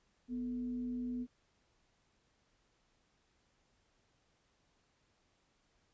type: tone with frequency modulation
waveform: sine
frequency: 246.9 Hz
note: B3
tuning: in tune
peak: -36 dBFS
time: 0.28-1.27 s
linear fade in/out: 50 ms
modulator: 193 Hz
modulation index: 0.23
effects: pink hiss -75 dBFS RMS until 5.93 s + resampled to 16000 Hz